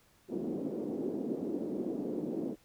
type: band-pass noise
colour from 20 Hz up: white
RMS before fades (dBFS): -36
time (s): 0.28-2.56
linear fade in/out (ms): 50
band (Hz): 220 to 370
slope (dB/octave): 24
effects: pink hiss -66 dBFS RMS until 2.64 s